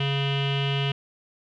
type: tone with low-pass filter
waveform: square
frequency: 139.1 Hz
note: C#3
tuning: 6 cents sharp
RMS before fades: -25 dBFS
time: 0-0.92 s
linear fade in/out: 5 ms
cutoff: 3000 Hz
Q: 8.5
effects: none